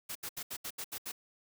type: noise bursts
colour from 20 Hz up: white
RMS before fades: -40 dBFS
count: 8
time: 0.09-1.12 s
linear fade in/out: 10 ms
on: 64 ms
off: 74 ms
effects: none

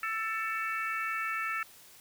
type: harmonic tone with a mistuned harmonic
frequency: 442.4 Hz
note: A4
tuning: 9 cents sharp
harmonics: 3 / 4 / 5 / 6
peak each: -34 / -36 / -38 / -40 dBFS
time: 0.03-1.63 s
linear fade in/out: 2 ms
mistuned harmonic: 5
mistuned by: +25 cents
effects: white hiss -55 dBFS RMS until 2 s

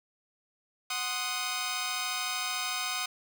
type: chord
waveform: 10% pulse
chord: C diminished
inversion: second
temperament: equal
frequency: 740 / 1046.5 / 1244.5 Hz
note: Gb5 / C6 / Eb6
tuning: 0 / 0 / 0 cents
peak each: -28 / -29 / -25 dBFS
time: 0.9-3.06 s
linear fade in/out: 5 ms
effects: none

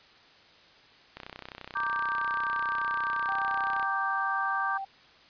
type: click train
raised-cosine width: 0.3 ms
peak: -24 dBFS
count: 85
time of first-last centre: 1.17-3.828 s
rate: 31.6 Hz
type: chord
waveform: sine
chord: G minor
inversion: first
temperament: equal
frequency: 932.3 / 1174.7 / 1568 Hz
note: Bb5 / D6 / G6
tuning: 0 / 0 / 0 cents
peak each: -36 / -30 / -31 dBFS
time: 1.75-4.78 s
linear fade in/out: 10 ms
type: tone with pitch glide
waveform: sine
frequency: 784 to 779 Hz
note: G5 to G5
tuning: 0 to -11 cents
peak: -33 dBFS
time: 3.28-4.85 s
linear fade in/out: 10 ms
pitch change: -11 cents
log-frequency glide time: 3.74-4.03 s
effects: white hiss -56 dBFS RMS until 5.29 s + resampled to 11025 Hz

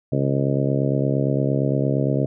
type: harmonic tone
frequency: 68.7 Hz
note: C#2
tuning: 15 cents flat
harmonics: 2 / 3 / 4 / 5 / 6 / 7 / 8 / 9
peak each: -21 / -28 / -25 / -29 / -29 / -29 / -30 / -29 dBFS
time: 0.12-2.26 s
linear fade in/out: 5 ms
effects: none

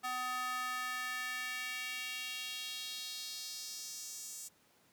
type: tone with high-pass filter sweep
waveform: square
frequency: 251.9 Hz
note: B3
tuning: 34 cents sharp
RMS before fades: -41 dBFS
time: 0.03-4.49 s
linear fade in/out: 20 ms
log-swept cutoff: 1000 to 7400 Hz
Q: 2.4
effects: pink hiss -68 dBFS RMS until 4.92 s + high-pass 150 Hz 12 dB/octave

